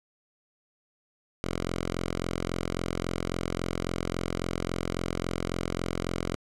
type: tone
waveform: 5% pulse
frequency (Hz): 43.65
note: F1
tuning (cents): 0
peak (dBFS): -18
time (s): 1.44-6.35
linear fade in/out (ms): 0
effects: low-pass 9000 Hz 12 dB/octave